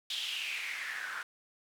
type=noise with band-pass filter sweep; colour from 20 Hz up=white; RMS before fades=-38 dBFS; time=0.1-1.23 s; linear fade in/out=2 ms; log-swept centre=3500 to 1400 Hz; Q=5.5; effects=none